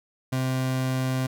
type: tone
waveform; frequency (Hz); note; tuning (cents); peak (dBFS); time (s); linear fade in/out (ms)
30% pulse; 130; C3; -11; -21; 0.32-1.27; 10
effects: none